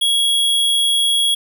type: tone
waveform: square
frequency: 3322 Hz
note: G#7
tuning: in tune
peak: -14 dBFS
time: 0.01-1.35 s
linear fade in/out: 10 ms
effects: none